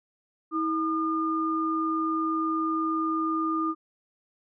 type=tone pair together; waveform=sine; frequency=321.3 / 1213 Hz; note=E4 / D#6; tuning=-44 / -44 cents; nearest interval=octave + major seventh; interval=2300 cents; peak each=-27 dBFS; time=0.51-3.75 s; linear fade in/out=50 ms; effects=none